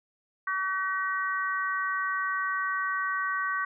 harmonic tone, 380 Hz, F#4, 46 cents sharp, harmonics 3 / 4 / 5, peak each -30 / -31 / -33 dBFS, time 0.47-3.65 s, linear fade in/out 5 ms, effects none

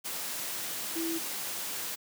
sine tone in noise, 329.6 Hz, E4, in tune, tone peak -31 dBFS, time 0.95-1.19 s, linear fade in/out 20 ms, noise white, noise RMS -36 dBFS, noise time 0.04-1.96 s, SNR +2 dB, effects high-pass 150 Hz 12 dB/octave

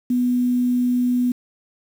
sine tone with quantisation, 246.9 Hz, B3, in tune, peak -16 dBFS, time 0.1-1.32 s, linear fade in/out 5 ms, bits 7, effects none

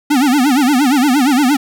square tone with vibrato, 270.8 Hz, C#4, 40 cents flat, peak -10 dBFS, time 0.1-1.57 s, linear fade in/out 10 ms, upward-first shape sine, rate 8.6 Hz, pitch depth 190 cents each way, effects none

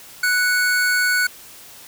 square tone pair together, 1480 / 2217 Hz, F#6 / C#7, 0 / 0 cents, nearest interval perfect fifth, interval 700 cents, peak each -17 / -27 dBFS, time 0.23-1.27 s, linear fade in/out 5 ms, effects white hiss -42 dBFS RMS until 1.87 s

